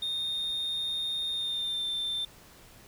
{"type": "tone with pitch glide", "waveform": "sine", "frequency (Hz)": [3668, 3570], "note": ["A#7", "A7"], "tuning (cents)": [-29, 24], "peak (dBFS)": -27, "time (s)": [0.02, 2.25], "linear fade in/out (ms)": 5, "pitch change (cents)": -47, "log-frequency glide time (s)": [1.31, 1.86], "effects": ["tanh soft clip ceiling -28 dBFS", "pink hiss -54 dBFS RMS until 2.87 s"]}